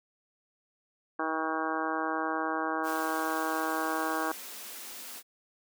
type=harmonic tone; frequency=159.4 Hz; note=D#3; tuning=42 cents sharp; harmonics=2 / 3 / 4 / 5 / 6 / 7 / 8 / 9 / 10; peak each=-35 / -39 / -39 / -36 / -39 / -35 / -41 / -39 / -39 dBFS; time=1.19-4.32 s; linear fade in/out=5 ms
type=high-pass noise; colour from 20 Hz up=white; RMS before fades=-43 dBFS; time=2.83-5.23 s; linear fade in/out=50 ms; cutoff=200 Hz; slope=96 dB/octave
effects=none